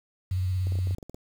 sine tone with vibrato, 92.5 Hz, F#2, in tune, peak -24 dBFS, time 0.31-0.95 s, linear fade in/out 5 ms, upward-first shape triangle, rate 17 Hz, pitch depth 54 cents each way
clicks, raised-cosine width 2 ms, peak -28 dBFS, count 10, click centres 0.67 / 0.722 / 0.755 / 0.788 / 0.872 / 0.909 / 0.984 / 1.028 / 1.096 / 1.145 s
effects 8-bit

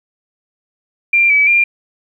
sine tone with pitch steps, 2378 / 2290 / 2392 Hz, D7 / D7 / D7, +21 / -44 / +31 cents, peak -8 dBFS, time 1.13-1.64 s, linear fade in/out 5 ms, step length 170 ms, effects 8-bit

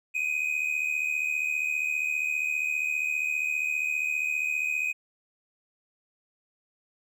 triangle tone pair together, 2445 / 2520 Hz, D#7 / D#7, -31 / +21 cents, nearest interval minor second, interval 52 cents, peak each -29 / -26 dBFS, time 0.14-4.93 s, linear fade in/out 20 ms, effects none

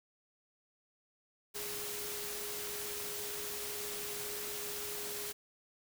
sine tone in noise, 414.2 Hz, G#4, 5 cents flat, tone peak -46 dBFS, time 1.54-5.33 s, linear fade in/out 20 ms, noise white, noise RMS -41 dBFS, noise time 1.54-5.33 s, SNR -8 dB, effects none

